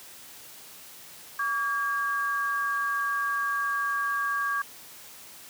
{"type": "tone pair together", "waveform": "sine", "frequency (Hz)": [1142.3, 1623], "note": ["D6", "G#6"], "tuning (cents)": [-48, -40], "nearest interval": "tritone", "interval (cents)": 608, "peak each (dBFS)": -28, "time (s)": [1.39, 4.62], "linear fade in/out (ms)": 5, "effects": ["white hiss -47 dBFS RMS until 5.49 s", "high-pass 80 Hz 12 dB/octave"]}